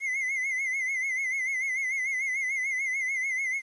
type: tone with vibrato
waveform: triangle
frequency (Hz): 2093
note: C7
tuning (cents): 0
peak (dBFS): -25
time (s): 0-3.62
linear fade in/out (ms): 50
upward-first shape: sine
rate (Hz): 6.8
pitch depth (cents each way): 81
effects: resampled to 24000 Hz + 10-bit